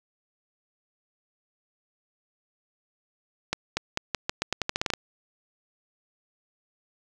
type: accelerating click train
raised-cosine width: 0.2 ms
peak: -8 dBFS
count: 14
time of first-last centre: 3.53-4.937 s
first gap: 240 ms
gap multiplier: 0.85
effects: none